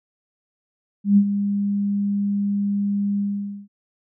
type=tone with ADSR envelope; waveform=sine; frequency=201.8 Hz; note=G#3; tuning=49 cents flat; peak=-9 dBFS; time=1.04-3.68 s; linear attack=130 ms; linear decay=70 ms; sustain=-10 dB; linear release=490 ms; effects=none